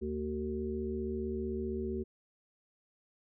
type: harmonic tone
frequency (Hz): 75.5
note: D2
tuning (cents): +48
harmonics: 1 / 3 / 5 / 6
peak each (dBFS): -40 / -38 / -36 / -46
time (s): 0.01-2.04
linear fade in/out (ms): 20
effects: none